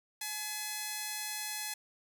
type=tone pair together; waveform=5% pulse; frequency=850 / 2030 Hz; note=G#5 / B6; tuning=+40 / +47 cents; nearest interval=octave + minor third; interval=1507 cents; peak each=-26 / -31 dBFS; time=0.21-1.74 s; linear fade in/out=5 ms; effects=none